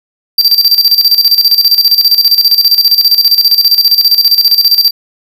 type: tone with tremolo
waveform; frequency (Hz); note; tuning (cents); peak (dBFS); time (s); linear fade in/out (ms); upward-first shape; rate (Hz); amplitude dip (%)
square; 4699; D8; 0; -3; 0.38-4.91; 5; square; 15; 70
effects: none